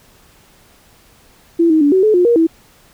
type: tone with pitch steps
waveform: sine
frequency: 336.1 / 315.3 / 288.2 / 377.3 / 430.2 / 356.5 / 472.4 / 327.1 Hz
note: E4 / D#4 / D4 / F#4 / A4 / F4 / A#4 / E4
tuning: +34 / +23 / -33 / +34 / -39 / +36 / +23 / -13 cents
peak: -8 dBFS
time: 1.59-2.47 s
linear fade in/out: 10 ms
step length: 110 ms
effects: pink hiss -49 dBFS RMS until 2.93 s